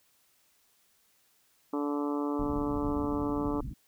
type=harmonic tone; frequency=145.2 Hz; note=D3; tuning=19 cents flat; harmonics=2 / 3 / 4 / 5 / 6 / 7 / 8 / 9; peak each=-30 / -36 / -41 / -46 / -41 / -43 / -41 / -49 dBFS; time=1.73-3.61 s; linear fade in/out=5 ms
type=low-pass noise; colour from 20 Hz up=pink; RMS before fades=-38 dBFS; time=2.39-3.74 s; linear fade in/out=5 ms; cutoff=280 Hz; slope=48 dB/octave
effects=white hiss -68 dBFS RMS until 3.87 s